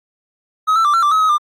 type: tone with pitch steps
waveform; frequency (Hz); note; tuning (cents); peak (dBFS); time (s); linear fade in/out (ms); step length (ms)
triangle; 1271 / 1332 / 1177 / 1352 / 1175 / 1279 / 1270 / 1197; D#6 / E6 / D6 / E6 / D6 / D#6 / D#6 / D6; +36 / +18 / +3 / +43 / +1 / +47 / +35 / +33; -9; 0.67-1.382; 20; 89
effects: AAC 48 kbps